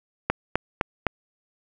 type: click train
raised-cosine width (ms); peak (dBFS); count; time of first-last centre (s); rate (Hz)
0.5; -5; 4; 0.3-1.067; 3.91
effects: none